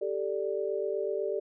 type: chord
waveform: sine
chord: G suspended second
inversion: none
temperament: equal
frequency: 392 / 440 / 587.3 Hz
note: G4 / A4 / D5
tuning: 0 / 0 / 0 cents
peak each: -32 / -33 / -34 dBFS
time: 0.01-1.4 s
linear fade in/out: 10 ms
effects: none